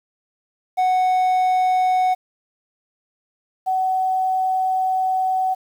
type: tone pair in turn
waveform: triangle / sine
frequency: 740 / 751.6 Hz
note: F#5 / F#5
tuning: 0 / +27 cents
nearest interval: unison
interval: 27 cents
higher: second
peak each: -13 / -17 dBFS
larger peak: first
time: 0.77-2.15 / 3.66-5.55 s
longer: second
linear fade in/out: 20 ms
effects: 8-bit